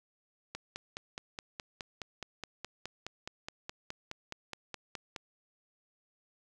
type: click train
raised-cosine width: 0.2 ms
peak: -22 dBFS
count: 23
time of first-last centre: 0.55-5.162 s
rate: 4.77 Hz
effects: 10-bit